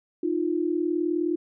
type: tone pair together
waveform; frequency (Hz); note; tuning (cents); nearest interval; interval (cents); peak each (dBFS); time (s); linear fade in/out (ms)
sine; 309.7 / 349.2; D#4 / F4; -8 / 0; major second; 208; -26 / -25; 0.23-1.36; 5
effects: none